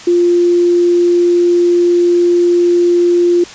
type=tone; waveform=sine; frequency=349.2 Hz; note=F4; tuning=in tune; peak=-7 dBFS; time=0.07-3.44 s; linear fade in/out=5 ms; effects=white hiss -32 dBFS RMS until 3.54 s + resampled to 16000 Hz